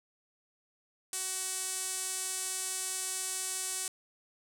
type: tone with band-pass filter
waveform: sawtooth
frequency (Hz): 375.4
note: F#4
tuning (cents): +25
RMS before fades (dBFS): -36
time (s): 1.13-3.88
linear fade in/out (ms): 2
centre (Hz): 8600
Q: 2.6
effects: none